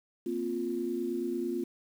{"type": "chord", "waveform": "sine", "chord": "Bb suspended second", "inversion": "none", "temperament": "just", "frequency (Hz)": [233.1, 262.2, 349.6], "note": ["Bb3", "C4", "F4"], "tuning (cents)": [0, 4, 2], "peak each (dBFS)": [-37, -36, -32], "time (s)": [0.26, 1.64], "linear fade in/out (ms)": 5, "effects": ["9-bit"]}